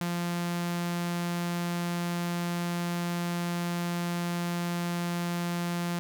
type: tone with notch filter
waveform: sawtooth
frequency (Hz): 173.3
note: F3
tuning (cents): -13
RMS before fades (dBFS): -31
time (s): 0.01-5.99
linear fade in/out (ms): 0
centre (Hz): 430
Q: 1.7
effects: none